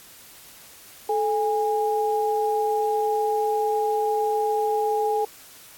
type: tone pair together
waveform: sine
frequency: 434.3 / 819.8 Hz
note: A4 / G#5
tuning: -23 / -23 cents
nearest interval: major seventh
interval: 1100 cents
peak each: -23 dBFS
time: 1.09-5.25 s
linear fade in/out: 5 ms
effects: white hiss -47 dBFS RMS until 5.77 s + AAC 64 kbps